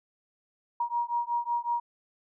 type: beating tone pair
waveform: sine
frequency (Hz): 947 / 952.4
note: A#5 / A#5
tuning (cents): +27 / +37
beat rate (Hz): 5.4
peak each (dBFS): -30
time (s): 0.8-1.8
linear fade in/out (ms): 5
effects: none